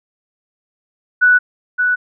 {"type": "tone with echo", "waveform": "sine", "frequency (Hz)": 1480, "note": "F#6", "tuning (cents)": 0, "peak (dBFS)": -7, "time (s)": [1.21, 1.39], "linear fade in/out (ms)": 20, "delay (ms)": 570, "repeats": 1, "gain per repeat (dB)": -5, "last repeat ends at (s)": 1.96, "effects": []}